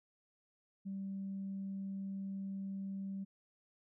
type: tone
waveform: sine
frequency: 194.7 Hz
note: G3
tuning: 12 cents flat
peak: -38 dBFS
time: 0.85-3.25 s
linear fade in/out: 20 ms
effects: tanh soft clip ceiling -34 dBFS